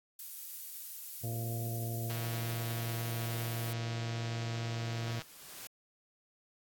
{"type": "noise", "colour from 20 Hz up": "violet", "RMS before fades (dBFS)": -43, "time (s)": [0.19, 3.73], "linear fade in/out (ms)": 2}
{"type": "harmonic tone", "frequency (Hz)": 115.6, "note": "A#2", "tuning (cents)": -14, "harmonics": [1, 2, 3, 4, 5, 6], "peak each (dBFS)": [-35, -47, -49, -52, -54, -49], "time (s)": [1.23, 5.2], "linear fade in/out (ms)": 10}
{"type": "click train", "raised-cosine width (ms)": 0.2, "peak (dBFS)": -26, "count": 500, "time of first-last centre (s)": [2.1, 5.219], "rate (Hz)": 160}
{"type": "noise with exponential growth", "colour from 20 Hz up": "white", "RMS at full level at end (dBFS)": -45, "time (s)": [4.29, 5.67], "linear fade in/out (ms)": 1, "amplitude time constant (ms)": 300}
{"effects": ["AAC 64 kbps"]}